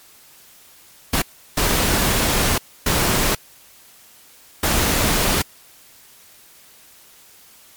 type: noise bursts at uneven times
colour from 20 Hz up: pink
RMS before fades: -18 dBFS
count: 4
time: 1.13-1.22 / 1.57-2.58 / 2.86-3.35 / 4.63-5.42 s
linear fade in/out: 5 ms
effects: white hiss -48 dBFS RMS until 7.76 s + MP3 96 kbps